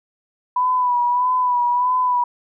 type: tone with vibrato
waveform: sine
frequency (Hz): 987.8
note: B5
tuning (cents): 0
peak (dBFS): -15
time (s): 0.56-2.24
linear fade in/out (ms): 5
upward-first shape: sine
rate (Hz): 1.6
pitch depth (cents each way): 39
effects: none